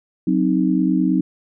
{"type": "chord", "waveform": "sine", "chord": "C diminished", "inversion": "second", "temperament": "equal", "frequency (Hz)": [185, 261.6, 311.1], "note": ["Gb3", "C4", "Eb4"], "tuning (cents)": [0, 0, 0], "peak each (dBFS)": -19, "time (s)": [0.27, 1.21], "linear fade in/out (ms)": 5, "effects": []}